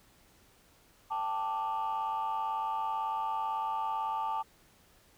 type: chord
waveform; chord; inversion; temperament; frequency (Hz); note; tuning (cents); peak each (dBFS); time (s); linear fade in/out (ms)
sine; G suspended second; none; just; 784 / 882 / 1176; G5 / A5 / D6; 0 / +4 / +2; -37 / -31 / -35; 1.1-4.43; 20
effects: tanh soft clip ceiling -26 dBFS + pink hiss -63 dBFS RMS until 5.17 s